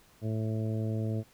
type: harmonic tone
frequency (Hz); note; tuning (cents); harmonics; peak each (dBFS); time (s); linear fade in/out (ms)
110; A2; 0; 1 / 2 / 3 / 4 / 5 / 6; -30 / -36 / -40 / -42 / -44 / -46; 0.21-1.24; 50
effects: pink hiss -61 dBFS RMS until 1.33 s